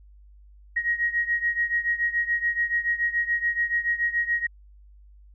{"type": "beating tone pair", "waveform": "sine", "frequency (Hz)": [1885, 1892], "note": ["A#6", "A#6"], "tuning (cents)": [19, 25], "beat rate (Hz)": 7, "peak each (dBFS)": [-24, -27], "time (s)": [0.76, 4.47], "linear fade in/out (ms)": 10, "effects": ["added 50 Hz sine -48 dBFS peak until 5.34 s"]}